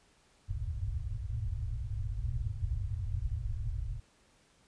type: low-pass noise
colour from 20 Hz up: white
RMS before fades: -35 dBFS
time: 0.48-4 s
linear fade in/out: 10 ms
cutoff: 120 Hz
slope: 96 dB/octave
effects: pink hiss -66 dBFS RMS until 4.67 s + resampled to 22050 Hz